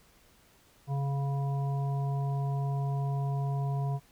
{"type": "harmonic tone with a mistuned harmonic", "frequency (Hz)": 140, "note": "C#3", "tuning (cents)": 18, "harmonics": [1, 3, 5, 7], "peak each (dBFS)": [-28, -44, -41, -44], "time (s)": [0.87, 4], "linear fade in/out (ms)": 50, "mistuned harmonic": 1, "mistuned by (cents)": -29, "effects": ["pink hiss -62 dBFS RMS until 4.11 s"]}